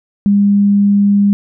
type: tone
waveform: sine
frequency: 202 Hz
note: G#3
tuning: 48 cents flat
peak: -7 dBFS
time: 0.26-1.33 s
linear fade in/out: 0 ms
effects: none